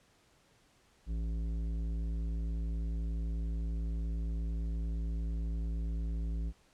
sine tone with tanh clipping, 55.7 Hz, A1, 22 cents sharp, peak -34 dBFS, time 1.06-6.53 s, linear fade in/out 50 ms, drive 12 dB, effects pink hiss -67 dBFS RMS until 6.73 s + low-pass 9000 Hz 12 dB/octave

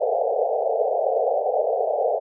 pink band-pass noise, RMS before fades -22 dBFS, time 0-2.2 s, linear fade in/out 20 ms, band 440 to 770 Hz, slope 96 dB/octave, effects none

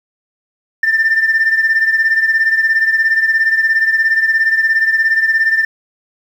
sine beating tone pair, 1786 / 1803 Hz, A6 / A6, +25 / +42 cents, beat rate 17 Hz, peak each -10 / -15 dBFS, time 0.83-5.65 s, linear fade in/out 5 ms, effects tanh soft clip ceiling -6 dBFS + 7-bit

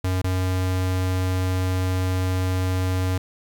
square tone with dropouts, 92.5 Hz, F#2, in tune, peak -21 dBFS, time 0.04-3.18 s, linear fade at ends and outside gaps 5 ms, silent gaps 0.218-0.241 s, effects 9-bit

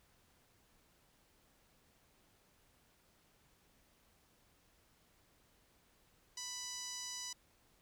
sawtooth tone with band-pass filter, 990 Hz, B5, 4 cents sharp, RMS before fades -45 dBFS, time 6.37-7.33 s, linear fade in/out 5 ms, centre 5900 Hz, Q 3, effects pink hiss -71 dBFS RMS until 7.81 s

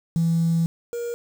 triangle tone pair in turn, 166.1 / 473.3 Hz, E3 / A#4, +13 / +26 cents, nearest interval octave + tritone, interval 1813 cents, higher second, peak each -14 / -24 dBFS, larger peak first, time 0.16-0.66 / 0.93-1.14 s, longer first, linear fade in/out 0 ms, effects tanh soft clip ceiling -15 dBFS + 7-bit

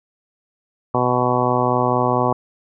harmonic tone, 124.3 Hz, B2, 12 cents sharp, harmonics 1 / 2 / 3 / 4 / 5 / 6 / 7 / 8 / 9, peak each -24 / -24 / -24 / -24 / -24 / -24 / -24 / -24 / -24 dBFS, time 0.94-2.33 s, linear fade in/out 5 ms, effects none

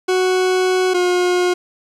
40% pulse tone pair in turn, 370 / 358.8 Hz, F#4 / F4, 0 / +47 cents, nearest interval minor second, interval 53 cents, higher first, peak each -13 dBFS, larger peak neither, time 0.08-0.94 / 0.94-1.54 s, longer first, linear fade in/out 10 ms, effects low-pass 8000 Hz 12 dB/octave + 8-bit

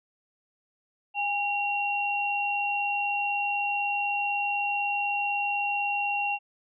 sine tone pair together, 814 / 2748 Hz, G#5 / F7, -35 / -29 cents, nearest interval octave + major sixth, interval 2106 cents, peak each -28 dBFS, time 1.14-6.39 s, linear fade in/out 50 ms, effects none

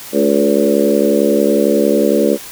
harmonic tone with a mistuned harmonic, 71 Hz, C#2, 42 cents sharp, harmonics 3 / 4 / 5 / 6 / 7 / 8, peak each -17 / -17 / -17 / -17 / -17 / -17 dBFS, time 0.12-2.38 s, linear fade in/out 50 ms, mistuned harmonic 7, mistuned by -16 cents, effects white hiss -32 dBFS RMS until 2.51 s

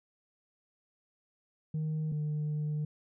sine tone pair in turn, 155.56 / 150.78 Hz, D#3 / D3, 0 / +46 cents, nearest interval minor second, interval 54 cents, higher first, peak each -28 dBFS, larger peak neither, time 1.74-2.12 / 2.12-2.85 s, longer second, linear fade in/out 5 ms, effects tanh soft clip ceiling -29 dBFS

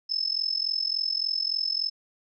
sine tone with amplitude modulation, 5230 Hz, E8, 15 cents flat, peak -21 dBFS, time 0.09-1.9 s, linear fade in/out 20 ms, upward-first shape sine, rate 43.5 Hz, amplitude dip 90%, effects none

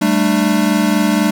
square chord, G suspended second, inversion none, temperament equal with one note detuned, 196 / 220 / 298.6 Hz, G3 / A3 / D4, 0 / 0 / +29 cents, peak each -17 dBFS, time 0.01-1.31 s, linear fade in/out 10 ms, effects none

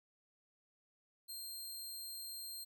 15% pulse tone, 4186 Hz, C8, in tune, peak -38 dBFS, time 1.28-2.65 s, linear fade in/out 20 ms, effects none

